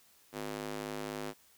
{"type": "tone with high-pass filter", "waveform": "square", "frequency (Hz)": 51.91, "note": "G#1", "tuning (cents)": 0, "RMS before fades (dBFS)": -40, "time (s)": [0.32, 1.34], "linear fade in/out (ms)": 50, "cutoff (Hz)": 300, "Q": 1.1, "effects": ["white hiss -64 dBFS RMS until 1.57 s"]}